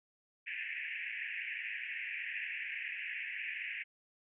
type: band-pass noise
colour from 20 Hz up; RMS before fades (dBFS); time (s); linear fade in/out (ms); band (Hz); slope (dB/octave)
white; -41; 0.46-3.84; 20; 1700 to 2700; 96
effects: none